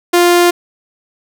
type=tone; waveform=sawtooth; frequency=350 Hz; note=F4; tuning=4 cents sharp; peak=-3 dBFS; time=0.13-0.51 s; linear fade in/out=10 ms; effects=none